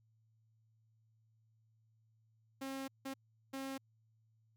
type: tone bursts at uneven times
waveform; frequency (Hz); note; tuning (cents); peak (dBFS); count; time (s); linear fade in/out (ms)
sawtooth; 269.2; C4; +49; -37; 3; 2.61-2.88 / 3.05-3.14 / 3.53-3.78; 10
effects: added 111 Hz sine -70 dBFS peak until 4.56 s